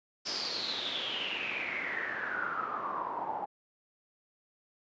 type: noise with low-pass filter sweep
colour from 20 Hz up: pink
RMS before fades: -35 dBFS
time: 0.25-3.46 s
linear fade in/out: 20 ms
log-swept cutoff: 5200 to 800 Hz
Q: 9.9
effects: high-pass 300 Hz 12 dB/octave + resampled to 16000 Hz